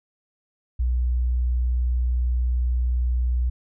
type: tone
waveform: sine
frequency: 61.3 Hz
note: B1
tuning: 12 cents flat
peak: -19 dBFS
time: 0.79-3.5 s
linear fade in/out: 10 ms
effects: none